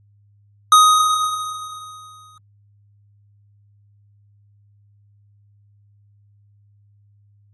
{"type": "tone with exponential decay", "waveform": "square", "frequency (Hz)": 1251, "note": "D#6", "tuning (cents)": 9, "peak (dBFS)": -7, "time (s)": [0.72, 2.38], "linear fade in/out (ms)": 2, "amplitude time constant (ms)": 360, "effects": ["added 102 Hz sine -52 dBFS peak until 7.53 s", "AAC 32 kbps"]}